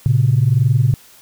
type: tone pair together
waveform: sine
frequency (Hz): 113.69 / 135.2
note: A#2 / C#3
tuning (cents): -43 / -43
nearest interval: minor third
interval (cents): 300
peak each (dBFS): -13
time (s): 0.06-0.94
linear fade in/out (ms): 0
effects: tanh soft clip ceiling -3 dBFS + white hiss -46 dBFS RMS until 1.21 s